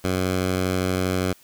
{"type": "tone", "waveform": "10% pulse", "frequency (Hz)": 92.5, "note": "F#2", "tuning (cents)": 0, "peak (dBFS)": -13, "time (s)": [0.04, 1.33], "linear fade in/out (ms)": 5, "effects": ["white hiss -54 dBFS RMS until 1.43 s"]}